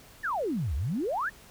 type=exponential two-way sweep; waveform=sine; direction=down then up; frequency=1883 to 62.5 to 1883 Hz; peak=-27 dBFS; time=0.23-1.3 s; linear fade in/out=20 ms; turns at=0.75 s; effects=pink hiss -53 dBFS RMS until 1.5 s